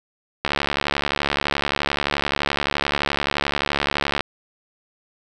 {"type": "click train", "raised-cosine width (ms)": 0.3, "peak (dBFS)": -4, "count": 270, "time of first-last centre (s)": [0.45, 4.207], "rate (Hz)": 71.6, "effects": []}